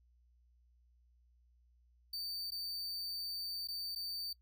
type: tone with dropouts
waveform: 45% pulse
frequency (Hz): 4591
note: D8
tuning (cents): -40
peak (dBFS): -38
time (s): 2.13-4.33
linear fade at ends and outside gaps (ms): 5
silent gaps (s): 2.506-2.518 / 3.674-3.684 / 3.951-3.958
effects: noise-tail reverb RT60 0.1 s tail -22 dB re dry + added 60 Hz sine -66 dBFS peak until 4.41 s